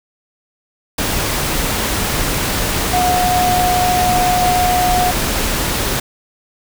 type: tone in noise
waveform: sine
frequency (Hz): 724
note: F#5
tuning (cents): -38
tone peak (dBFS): -13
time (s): 2.93-5.11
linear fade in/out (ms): 5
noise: pink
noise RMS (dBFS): -18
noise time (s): 0.98-6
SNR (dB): +2
effects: none